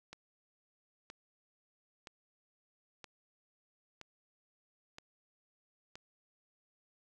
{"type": "click train", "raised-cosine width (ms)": 0.2, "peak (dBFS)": -30, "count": 7, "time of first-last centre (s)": [0.13, 5.955], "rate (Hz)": 1.03, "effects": []}